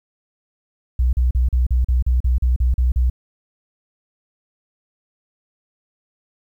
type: tone bursts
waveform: sine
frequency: 62.1 Hz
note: B1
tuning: 10 cents sharp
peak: -12 dBFS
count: 12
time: 0.99-3.099 s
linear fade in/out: 5 ms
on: 140 ms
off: 39 ms
effects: tanh soft clip ceiling -10 dBFS + 9-bit